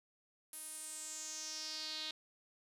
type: tone with band-pass filter sweep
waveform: sawtooth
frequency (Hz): 311.1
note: D#4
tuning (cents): 0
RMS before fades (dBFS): -45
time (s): 0.53-2.11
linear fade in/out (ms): 2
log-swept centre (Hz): 11000 to 3800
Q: 4.6
effects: none